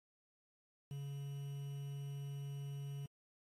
triangle tone with quantisation, 140.4 Hz, C#3, 22 cents sharp, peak -40 dBFS, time 0.91-3.06 s, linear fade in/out 2 ms, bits 10, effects AAC 48 kbps

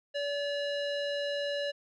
square tone with low-pass filter, 573 Hz, D5, 43 cents flat, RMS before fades -33 dBFS, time 0.14-1.72 s, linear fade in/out 20 ms, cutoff 3700 Hz, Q 2.4, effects none

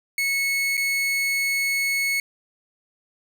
40% pulse tone with dropouts, 2200 Hz, C#7, 14 cents flat, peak -20 dBFS, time 0.18-2.2 s, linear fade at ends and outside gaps 2 ms, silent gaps 0.77-0.776 s, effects none

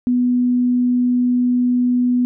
sine tone, 246.9 Hz, B3, in tune, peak -13 dBFS, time 0.07-2.25 s, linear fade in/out 0 ms, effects none

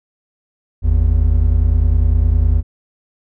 triangle tone pair together, 50.84 / 80.7 Hz, G#1 / E2, -36 / -36 cents, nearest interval minor sixth, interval 800 cents, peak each -11 dBFS, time 0.82-2.63 s, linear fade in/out 50 ms, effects none

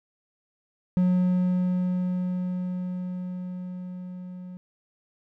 triangle tone with level ramp, 181.4 Hz, F#3, 34 cents flat, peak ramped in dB -16 to -35 dBFS, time 0.97-4.57 s, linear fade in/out 0 ms, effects none

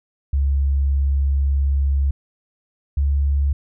sine tone pair in turn, 69.2 / 70.37 Hz, C#2 / C#2, -2 / +27 cents, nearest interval unison, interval 29 cents, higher second, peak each -15 dBFS, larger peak neither, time 0.33-2.11 / 2.97-3.53 s, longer first, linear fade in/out 5 ms, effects none

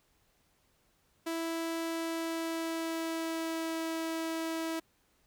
sawtooth tone with pitch glide, 329.6 to 325.6 Hz, E4 to E4, 0 to -21 cents, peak -29 dBFS, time 1.26-4.8 s, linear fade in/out 10 ms, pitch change -21 cents, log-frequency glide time 1.85-3.78 s, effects pink hiss -71 dBFS RMS until 5.26 s

